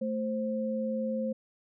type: tone pair together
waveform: sine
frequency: 221.1 / 525.9 Hz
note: A3 / C5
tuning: +9 / +9 cents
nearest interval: octave + minor third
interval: 1500 cents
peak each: -31 / -32 dBFS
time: 0.01-1.33 s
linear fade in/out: 10 ms
effects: none